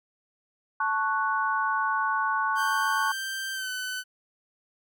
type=chord; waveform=sine; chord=F# minor; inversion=first; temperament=equal; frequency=880 / 1108.7 / 1480 Hz; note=A5 / C#6 / F#6; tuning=0 / 0 / 0 cents; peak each=-29 / -27 / -28 dBFS; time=0.8-3.12 s; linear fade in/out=5 ms
type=tone with pitch glide; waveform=sawtooth; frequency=1568 to 1507.6 Hz; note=G6 to F#6; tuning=0 to +32 cents; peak=-27 dBFS; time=2.55-4.04 s; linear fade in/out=50 ms; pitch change=-68 cents; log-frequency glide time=3.53-3.7 s
effects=none